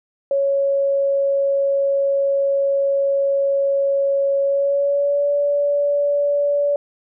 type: tone with pitch glide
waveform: sine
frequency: 554.4 to 574.9 Hz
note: C#5 to D5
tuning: 0 to -37 cents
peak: -15 dBFS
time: 0.31-6.76 s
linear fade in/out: 2 ms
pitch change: +63 cents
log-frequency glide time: 4.42-5.31 s
effects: none